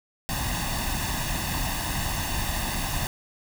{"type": "noise with comb filter", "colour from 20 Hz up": "pink", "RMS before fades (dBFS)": -28, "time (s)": [0.29, 3.07], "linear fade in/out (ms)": 0, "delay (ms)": 1.1, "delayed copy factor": 0.75, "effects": []}